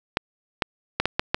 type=clicks; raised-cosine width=0.3 ms; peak=-4 dBFS; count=6; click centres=0.171 / 0.622 / 1 / 1.056 / 1.195 / 1.345 s; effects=none